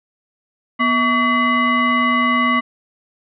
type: tone with frequency modulation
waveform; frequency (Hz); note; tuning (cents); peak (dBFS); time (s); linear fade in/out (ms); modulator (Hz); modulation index
sine; 1136; C#6; +42; -13; 0.79-2.61; 20; 891; 1.2
effects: none